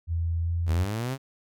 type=tone with pitch glide; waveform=sine; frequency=83.6 to 85.06 Hz; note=E2 to F2; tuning=+25 to -45 cents; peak=-24 dBFS; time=0.07-0.87 s; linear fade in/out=50 ms; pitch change=+30 cents; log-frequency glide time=0.42-0.51 s
type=linear sweep; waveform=sawtooth; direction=up; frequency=72.8 to 138.59 Hz; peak=-24 dBFS; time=0.66-1.18 s; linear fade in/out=50 ms
effects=none